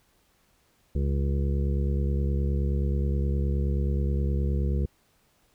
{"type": "harmonic tone", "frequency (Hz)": 69.5, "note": "C#2", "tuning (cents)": 5, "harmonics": [1, 2, 3, 5, 6, 7], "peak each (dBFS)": [-24, -30, -34, -38, -40, -41], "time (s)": [0.95, 4.86], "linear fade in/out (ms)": 5, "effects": ["pink hiss -66 dBFS RMS until 5.54 s"]}